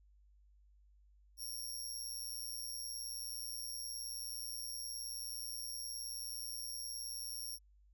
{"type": "tone with amplitude modulation", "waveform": "20% pulse", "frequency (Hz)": 5570, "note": "F8", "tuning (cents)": -5, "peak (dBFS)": -33, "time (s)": [1.37, 7.59], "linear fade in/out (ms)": 50, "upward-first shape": "sine", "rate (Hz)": 119, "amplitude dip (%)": 75, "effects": ["added 50 Hz sine -63 dBFS peak until 7.93 s"]}